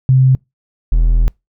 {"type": "tone pair in turn", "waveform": ["sine", "triangle"], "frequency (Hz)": [130.81, 41.28], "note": ["C3", "E1"], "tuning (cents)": [0, 3], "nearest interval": "octave + minor sixth", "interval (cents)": 1997, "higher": "first", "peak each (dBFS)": -6, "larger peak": "neither", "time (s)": [[0.09, 0.35], [0.92, 1.28]], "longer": "second", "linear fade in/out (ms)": 0, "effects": ["noise-tail reverb RT60 0.2 s tail -26 dB re dry"]}